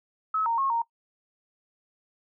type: tone with pitch steps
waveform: sine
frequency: 1289 / 924 / 1085 / 928 Hz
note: E6 / A#5 / C#6 / A#5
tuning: -39 / -16 / -37 / -8 cents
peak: -23 dBFS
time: 0.34-0.82 s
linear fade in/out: 5 ms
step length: 120 ms
effects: noise-tail reverb RT60 0.1 s tail -21 dB re dry